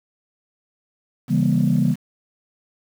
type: chord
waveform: sine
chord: C# diminished seventh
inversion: none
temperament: just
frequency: 138.59 / 166.31 / 199.57 / 239.5 Hz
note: C#3 / E3 / G3 / Bb3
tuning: 0 / +16 / +31 / +47 cents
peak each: -20 dBFS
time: 1.28-1.96 s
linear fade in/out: 50 ms
effects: tanh soft clip ceiling -8 dBFS + 7-bit